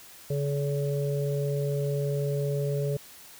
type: harmonic tone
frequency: 142 Hz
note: C#3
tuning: 42 cents sharp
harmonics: 1 / 3 / 4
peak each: -27 / -31 / -34 dBFS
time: 0.3-2.97 s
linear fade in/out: 5 ms
effects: white hiss -49 dBFS RMS until 3.39 s